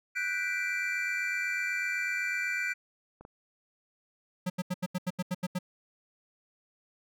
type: chord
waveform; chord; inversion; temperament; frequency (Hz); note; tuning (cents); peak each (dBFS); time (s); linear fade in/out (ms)
triangle; G major seventh; third; equal; 1480 / 1568 / 1975.5 / 2349; F#6 / G6 / B6 / D7; 0 / 0 / 0 / 0; -33 / -37 / -35 / -31; 0.15-2.74; 20
type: clicks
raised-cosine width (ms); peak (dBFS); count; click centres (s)
1; -35 / -32; 2; 3.21 / 3.251
type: tone bursts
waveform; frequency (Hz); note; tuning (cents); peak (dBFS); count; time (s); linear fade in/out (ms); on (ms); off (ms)
square; 181.3; F#3; -35; -29; 10; 4.46-5.589; 10; 40; 81
effects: none